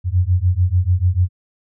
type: beating tone pair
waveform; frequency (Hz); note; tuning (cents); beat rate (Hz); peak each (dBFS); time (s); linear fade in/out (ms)
sine; 87.31 / 94.11; F2 / F#2; 0 / +30; 6.8; -16; 0.04-1.29; 50
effects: none